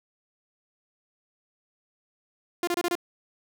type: tone bursts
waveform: sawtooth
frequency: 349.2 Hz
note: F4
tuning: in tune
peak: -20 dBFS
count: 5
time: 2.63-2.953 s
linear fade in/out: 2 ms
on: 43 ms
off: 27 ms
effects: none